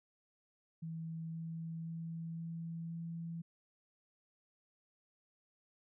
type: tone with pitch steps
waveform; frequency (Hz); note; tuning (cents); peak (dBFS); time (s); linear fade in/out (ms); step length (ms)
sine; 162.9 / 163.84 / 164.79 / 165.75 / 166.71; E3 / E3 / E3 / E3 / E3; -20 / -10 / 0 / +10 / +20; -40; 0.82-3.42; 10; 520
effects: none